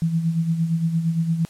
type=tone with tremolo; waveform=sine; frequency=164.81 Hz; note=E3; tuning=in tune; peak=-16 dBFS; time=0.02-1.45 s; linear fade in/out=0 ms; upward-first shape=sine; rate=8.7 Hz; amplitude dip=60%; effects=white hiss -50 dBFS RMS until 1.49 s + low-pass 10000 Hz 12 dB/octave